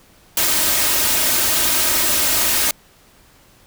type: noise with comb filter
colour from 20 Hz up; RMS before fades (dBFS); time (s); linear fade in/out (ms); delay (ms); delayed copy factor
white; -17; 0.37-2.71; 2; 3.2; +0.5
effects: pink hiss -51 dBFS RMS until 3.66 s